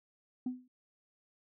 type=tone with exponential decay; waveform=sine; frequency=251.8 Hz; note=B3; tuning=34 cents sharp; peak=-28 dBFS; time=0.46-0.68 s; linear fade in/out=5 ms; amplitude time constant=47 ms; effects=tanh soft clip ceiling -29 dBFS